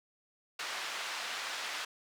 pink band-pass noise, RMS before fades -39 dBFS, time 0.59-1.85 s, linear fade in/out 5 ms, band 1100 to 5100 Hz, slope 12 dB/octave, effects none

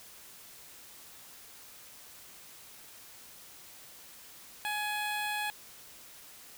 15% pulse tone with notch filter, 839 Hz, G#5, 17 cents sharp, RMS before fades -34 dBFS, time 4.65-5.5 s, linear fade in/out 0 ms, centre 6400 Hz, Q 1.8, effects white hiss -52 dBFS RMS until 6.57 s

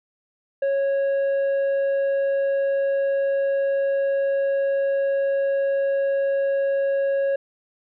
sine tone with tanh clipping, 551 Hz, C#5, 11 cents flat, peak -20 dBFS, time 0.62-7.36 s, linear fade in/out 5 ms, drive 5 dB, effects none

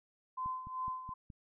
sine tone with tremolo, 1028 Hz, C6, 31 cents flat, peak -34 dBFS, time 0.37-1.14 s, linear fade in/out 10 ms, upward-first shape sine, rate 2.6 Hz, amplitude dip 70%
click train, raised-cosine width 5 ms, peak -37 dBFS, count 5, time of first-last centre 0.46-1.302 s, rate 4.75 Hz
effects none

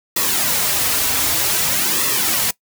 white noise with flanger, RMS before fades -18 dBFS, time 0.16-2.51 s, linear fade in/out 5 ms, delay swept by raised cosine 1.3 to 5.7 ms, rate 0.53 Hz, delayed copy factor -0.65, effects noise-tail reverb RT60 0.1 s tail -21 dB re dry

